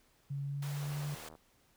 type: tone with pitch glide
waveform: sine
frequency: 140 to 146.2 Hz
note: C#3 to D3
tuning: +18 to -7 cents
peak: -35 dBFS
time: 0.3-1.15 s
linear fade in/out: 10 ms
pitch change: +75 cents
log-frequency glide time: 0.43-1 s
type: high-pass noise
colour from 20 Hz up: pink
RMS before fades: -49 dBFS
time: 0.62-1.29 s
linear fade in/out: 5 ms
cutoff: 450 Hz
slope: 24 dB/octave
type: click train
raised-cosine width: 1 ms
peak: -39 dBFS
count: 42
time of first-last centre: 0.83-1.352 s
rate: 78.5 Hz
effects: pink hiss -69 dBFS RMS until 1.76 s